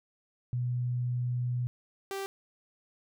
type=tone pair in turn; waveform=sine / sawtooth; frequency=123.2 / 391.1 Hz; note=B2 / G4; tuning=-4 / -4 cents; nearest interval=octave + minor sixth; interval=2000 cents; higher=second; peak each=-28 / -30 dBFS; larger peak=first; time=0.53-1.67 / 2.11-2.26 s; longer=first; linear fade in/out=0 ms; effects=none